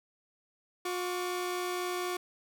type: tone pair together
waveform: sawtooth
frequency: 358.8 / 1140.4 Hz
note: F4 / C#6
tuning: +47 / +49 cents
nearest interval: octave + minor sixth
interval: 2002 cents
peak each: -29 / -35 dBFS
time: 0.85-2.17 s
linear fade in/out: 5 ms
effects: none